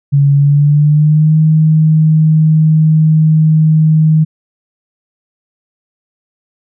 sine tone with pitch glide, 141.3 to 156.78 Hz, C#3 to D#3, +34 to +13 cents, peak -5 dBFS, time 0.12-4.25 s, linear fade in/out 20 ms, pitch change +179 cents, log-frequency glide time 0.34-1.37 s, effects none

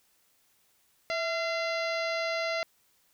harmonic tone with a mistuned harmonic, 686 Hz, F5, 31 cents flat, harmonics 1 / 2 / 3 / 4 / 5 / 6 / 7 / 8 / 9, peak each -31 / -37 / -34 / -41 / -46 / -41 / -42 / -53 / -51 dBFS, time 1.1-2.63 s, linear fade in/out 0 ms, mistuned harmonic 1, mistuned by -76 cents, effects white hiss -68 dBFS RMS until 3.13 s

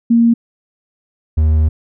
sine / triangle tone pair in turn, 232.7 / 77.83 Hz, A#3 / D#2, -3 / +1 cents, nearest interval octave + perfect fifth, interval 1896 cents, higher first, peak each -7 dBFS, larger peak neither, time 0.1-0.34 / 1.37-1.69 s, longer second, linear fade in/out 10 ms, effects none

